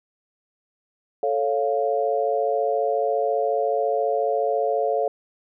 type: chord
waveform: sine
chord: A augmented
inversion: none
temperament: equal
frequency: 440 / 554.4 / 698.5 Hz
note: A4 / C#5 / E#5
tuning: 0 / 0 / 0 cents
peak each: -24 dBFS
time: 1.23-5.08 s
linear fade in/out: 2 ms
effects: none